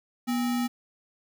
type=tone with sample-and-hold; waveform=sine; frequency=242.8 Hz; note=B3; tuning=29 cents flat; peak=-24 dBFS; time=0.27-0.68 s; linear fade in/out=20 ms; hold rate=1050 Hz; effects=none